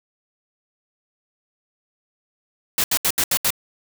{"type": "noise bursts", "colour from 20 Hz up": "white", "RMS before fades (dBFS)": -19, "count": 6, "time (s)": [2.78, 3.505], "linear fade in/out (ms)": 2, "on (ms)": 60, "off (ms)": 73, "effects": []}